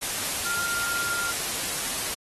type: tone in noise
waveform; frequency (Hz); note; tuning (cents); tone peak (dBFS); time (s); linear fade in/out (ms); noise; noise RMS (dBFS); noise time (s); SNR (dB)
sine; 1396.9; F6; 0; -28; 0.45-1.32; 20; white; -29; 0.01-2.15; -2
effects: AAC 32 kbps